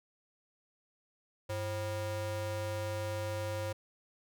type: ring-modulated tone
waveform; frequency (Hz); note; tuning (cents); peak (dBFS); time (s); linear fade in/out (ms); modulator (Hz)
square; 218.1; A3; -15; -32; 1.49-3.73; 10; 316
effects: none